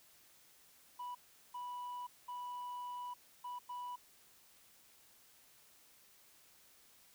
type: tone bursts at uneven times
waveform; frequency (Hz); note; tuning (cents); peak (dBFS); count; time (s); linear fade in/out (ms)
sine; 983; B5; -8; -39; 5; 0.99-1.15 / 1.54-2.07 / 2.28-3.14 / 3.44-3.59 / 3.69-3.96; 10
effects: tanh soft clip ceiling -41 dBFS + white hiss -65 dBFS RMS until 7.14 s